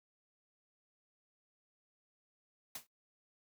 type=noise with exponential decay; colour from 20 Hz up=white; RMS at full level=-39 dBFS; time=2.75-2.87 s; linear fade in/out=5 ms; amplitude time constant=25 ms; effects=noise-tail reverb RT60 0.1 s tail -17 dB re dry + high-pass 100 Hz 12 dB/octave

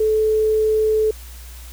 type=tone; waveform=sine; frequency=434.2 Hz; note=A4; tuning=23 cents flat; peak=-14 dBFS; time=0-1.11 s; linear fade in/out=5 ms; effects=added 60 Hz sine -35 dBFS peak until 1.72 s + white hiss -43 dBFS RMS until 1.72 s

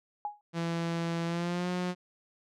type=tone with exponential decay; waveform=sine; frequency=830.6 Hz; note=G#5; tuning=in tune; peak=-28 dBFS; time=0.25-0.41 s; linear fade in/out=1 ms; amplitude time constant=34 ms
type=tone with pitch glide; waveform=sawtooth; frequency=167.8 to 179.84 Hz; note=E3 to F#3; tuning=+31 to -49 cents; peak=-26 dBFS; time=0.53-1.95 s; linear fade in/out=50 ms; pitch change=+120 cents; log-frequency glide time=1.25-1.69 s
effects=low-pass 6000 Hz 12 dB/octave

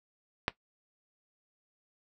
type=click; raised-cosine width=0.3 ms; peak=-10 dBFS; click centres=0.481 s; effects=noise-tail reverb RT60 0.1 s tail -17 dB re dry

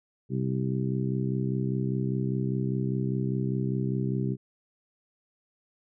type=harmonic tone; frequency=65 Hz; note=C2; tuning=11 cents flat; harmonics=2 / 3 / 4 / 5 / 6; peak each=-28 / -31 / -37 / -36 / -36 dBFS; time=0.29-4.37 s; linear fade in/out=50 ms; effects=none

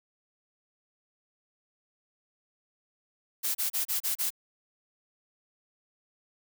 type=noise bursts; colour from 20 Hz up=blue; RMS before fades=-29 dBFS; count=6; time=3.43-4.305 s; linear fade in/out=20 ms; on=120 ms; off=31 ms; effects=none

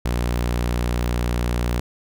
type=tone; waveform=sawtooth; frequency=59.9 Hz; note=A#1; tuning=48 cents sharp; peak=-16 dBFS; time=0.05-1.8 s; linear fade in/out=5 ms; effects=none

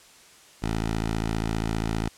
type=tone; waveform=10% pulse; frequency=55 Hz; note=A1; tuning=in tune; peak=-17 dBFS; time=0.62-2.09 s; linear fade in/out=10 ms; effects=white hiss -52 dBFS RMS until 2.17 s + low-pass 9000 Hz 12 dB/octave

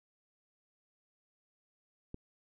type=click; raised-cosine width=3 ms; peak=-29 dBFS; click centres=2.144 s; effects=none

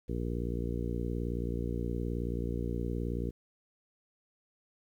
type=harmonic tone; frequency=58.9 Hz; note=A#1; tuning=19 cents sharp; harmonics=1 / 2 / 3 / 4 / 5 / 6 / 7 / 8; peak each=-35 / -38 / -40 / -41 / -42 / -43 / -43 / -44 dBFS; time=0.08-3.31 s; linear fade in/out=20 ms; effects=11-bit

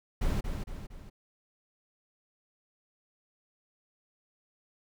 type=noise with echo; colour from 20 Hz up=brown; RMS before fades=-28 dBFS; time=0.21-0.41 s; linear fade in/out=10 ms; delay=230 ms; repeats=3; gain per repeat=-6 dB; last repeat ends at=1.1 s; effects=none

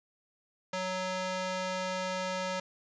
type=tone with high-pass filter; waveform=square; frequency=185.6 Hz; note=F#3; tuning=6 cents sharp; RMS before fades=-34 dBFS; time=0.73-2.6 s; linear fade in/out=5 ms; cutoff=470 Hz; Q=0.8; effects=resampled to 16000 Hz + 10-bit

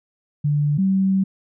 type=tone pair in turn; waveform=sine; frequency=146.83 / 191.96 Hz; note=D3 / G3; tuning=0 / -36 cents; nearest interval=perfect fourth; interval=464 cents; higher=second; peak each=-16 / -15 dBFS; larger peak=second; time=0.44-0.78 / 0.78-1.24 s; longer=second; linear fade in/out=10 ms; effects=none

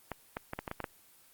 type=clicks; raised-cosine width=0.5 ms; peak=-20 dBFS; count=8; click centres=0.117 / 0.369 / 0.534 / 0.59 / 0.678 / 0.714 / 0.803 / 0.842 s; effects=white hiss -61 dBFS RMS until 1.33 s + Opus 24 kbps

